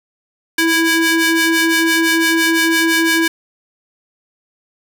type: ring-modulated tone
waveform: sawtooth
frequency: 659.3 Hz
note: E5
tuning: in tune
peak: -5 dBFS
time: 0.58-3.28 s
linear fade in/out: 5 ms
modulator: 986 Hz
effects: none